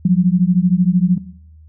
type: beating tone pair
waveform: sine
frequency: 174.61 / 187.61 Hz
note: F3 / F#3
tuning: 0 / +24 cents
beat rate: 13 Hz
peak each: -13 dBFS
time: 0.05-1.18 s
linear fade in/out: 5 ms
effects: noise-tail reverb RT60 0.7 s tail -18 dB re dry + added 78 Hz sine -40 dBFS peak until 1.68 s